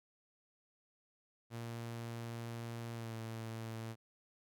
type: tone with pitch glide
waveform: sawtooth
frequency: 116.54 to 112.96 Hz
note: A#2 to A2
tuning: 0 to +46 cents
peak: -38 dBFS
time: 1.5-3.96 s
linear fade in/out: 50 ms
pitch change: -54 cents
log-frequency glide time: 2.93-3.13 s
effects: none